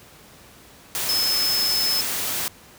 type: tone in noise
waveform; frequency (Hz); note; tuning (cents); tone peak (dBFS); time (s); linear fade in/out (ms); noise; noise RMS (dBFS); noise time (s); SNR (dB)
sine; 5200; E8; -24; -20; 1.09-2.01; 0; white; -26; 0.95-2.48; +3
effects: pink hiss -48 dBFS RMS until 2.78 s + high-pass 60 Hz 12 dB/octave